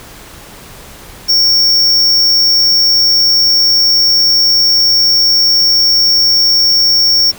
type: tone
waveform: square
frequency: 5490 Hz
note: F8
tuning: 31 cents flat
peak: -7 dBFS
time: 1.28-7.32 s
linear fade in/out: 20 ms
effects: pink hiss -34 dBFS RMS until 7.38 s